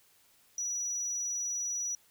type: tone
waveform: sine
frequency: 5860 Hz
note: F#8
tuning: 18 cents flat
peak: -30 dBFS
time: 0.58-1.95 s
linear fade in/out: 2 ms
effects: tanh soft clip ceiling -29 dBFS + white hiss -65 dBFS RMS until 2.1 s